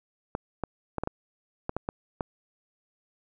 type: clicks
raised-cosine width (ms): 1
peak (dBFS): -15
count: 9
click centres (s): 0.351 / 0.637 / 0.983 / 1.036 / 1.074 / 1.694 / 1.766 / 1.889 / 2.208
effects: none